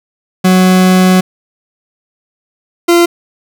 40% pulse tone pair in turn, 185 / 343.7 Hz, F#3 / F4, 0 / -28 cents, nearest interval major seventh, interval 1072 cents, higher second, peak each -4 dBFS, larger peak neither, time 0.44-1.21 / 2.88-3.06 s, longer first, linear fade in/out 10 ms, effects none

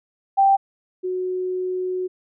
sine tone pair in turn, 784 / 367.8 Hz, G5 / F#4, 0 / -10 cents, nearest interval octave + minor second, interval 1310 cents, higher first, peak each -12 / -22 dBFS, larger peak first, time 0.37-0.57 / 1.03-2.08 s, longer second, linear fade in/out 20 ms, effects none

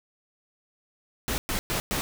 pink noise bursts, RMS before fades -28 dBFS, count 4, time 1.28-2.01 s, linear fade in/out 0 ms, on 100 ms, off 110 ms, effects none

